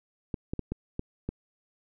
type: clicks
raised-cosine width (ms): 3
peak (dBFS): -18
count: 6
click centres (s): 0.342 / 0.535 / 0.593 / 0.72 / 0.994 / 1.29
effects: none